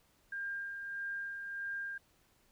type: tone with tremolo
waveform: sine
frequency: 1602 Hz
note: G6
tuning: 37 cents sharp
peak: -36 dBFS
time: 0.32-1.98 s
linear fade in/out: 5 ms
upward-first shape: sine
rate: 1.6 Hz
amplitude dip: 40%
effects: pink hiss -70 dBFS RMS until 2.51 s